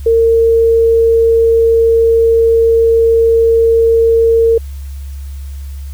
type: tone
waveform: sine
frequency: 456.8 Hz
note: A#4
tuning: 35 cents flat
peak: -6 dBFS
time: 0.06-4.58 s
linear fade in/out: 5 ms
effects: added 69 Hz sine -22 dBFS peak until 5.93 s + white hiss -44 dBFS RMS until 5.93 s